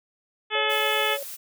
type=harmonic tone; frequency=430 Hz; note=A4; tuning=40 cents flat; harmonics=1 / 2 / 3 / 4 / 5 / 6 / 7 / 8; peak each=-30 / -30 / -30 / -30 / -30 / -30 / -30 / -30 dBFS; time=0.5-1.18 s; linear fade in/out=50 ms
type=tone with tremolo; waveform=sine; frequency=560 Hz; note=C#5; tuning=18 cents sharp; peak=-28 dBFS; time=0.55-1.23 s; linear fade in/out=2 ms; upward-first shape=triangle; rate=7.2 Hz; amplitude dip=50%
type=noise; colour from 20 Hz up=blue; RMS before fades=-37 dBFS; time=0.69-1.37 s; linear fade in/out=20 ms
effects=none